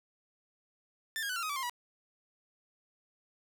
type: tone with pitch steps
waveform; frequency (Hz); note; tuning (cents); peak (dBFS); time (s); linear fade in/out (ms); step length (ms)
sawtooth; 1778 / 1630.4 / 1495.1 / 1371 / 1257.2 / 1152.9 / 1057.2 / 969.5; A6 / G#6 / F#6 / F6 / D#6 / D6 / C6 / B5; +18 / -32 / +18 / -32 / +18 / -32 / +18 / -32; -30; 1.16-1.696; 0; 67
effects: none